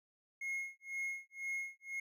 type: tone with tremolo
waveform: triangle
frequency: 2158 Hz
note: C#7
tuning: 47 cents flat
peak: -34 dBFS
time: 0.41-2 s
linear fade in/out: 5 ms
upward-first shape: sine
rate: 2 Hz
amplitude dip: 100%
effects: none